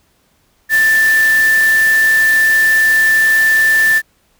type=tone in noise; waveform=sine; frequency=1769 Hz; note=A6; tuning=9 cents sharp; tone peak=-8 dBFS; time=0.69-4.02 s; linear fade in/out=50 ms; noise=white; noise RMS=-24 dBFS; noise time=0.69-4.02 s; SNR=+13 dB; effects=pink hiss -57 dBFS RMS until 4.39 s